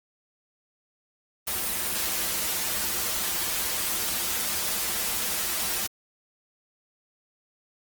white noise with comb filter, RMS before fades -28 dBFS, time 1.47-5.87 s, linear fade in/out 5 ms, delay 7.2 ms, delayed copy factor -1, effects Opus 24 kbps

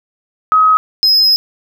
sine / triangle tone pair in turn, 1269 / 5098 Hz, D#6 / D#8, +34 / +41 cents, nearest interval 2 octaves, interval 2407 cents, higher second, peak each -6 dBFS, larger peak neither, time 0.52-0.77 / 1.03-1.36 s, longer second, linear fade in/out 0 ms, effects none

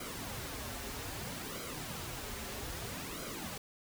pink noise with flanger, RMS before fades -42 dBFS, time 0-3.58 s, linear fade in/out 5 ms, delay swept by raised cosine 1.1 to 6.4 ms, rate 0.62 Hz, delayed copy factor -0.65, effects none

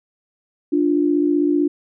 sine tone pair together, 293.6 / 349.2 Hz, D4 / F4, 0 / 0 cents, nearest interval minor third, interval 300 cents, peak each -16 / -19 dBFS, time 0.72-1.68 s, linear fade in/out 10 ms, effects none

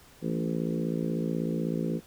harmonic tone with a mistuned harmonic, 56.2 Hz, A1, 37 cents sharp, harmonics 3 / 4 / 5 / 6 / 7 / 8 / 9, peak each -31 / -33 / -35 / -37 / -38 / -39 / -40 dBFS, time 0.21-2.01 s, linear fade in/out 50 ms, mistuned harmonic 3, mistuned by -27 cents, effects pink hiss -55 dBFS RMS until 2.06 s

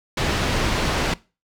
pink low-pass noise, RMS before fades -22 dBFS, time 0.17-1.14 s, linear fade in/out 5 ms, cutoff 4900 Hz, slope 12 dB/octave, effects noise-tail reverb RT60 0.3 s tail -21 dB re dry

